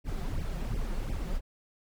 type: noise with flanger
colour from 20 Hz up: brown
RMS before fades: -32 dBFS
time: 0.04-1.41 s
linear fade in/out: 50 ms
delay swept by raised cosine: 0.36 to 5.66 ms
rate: 2.8 Hz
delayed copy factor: +0.85
effects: none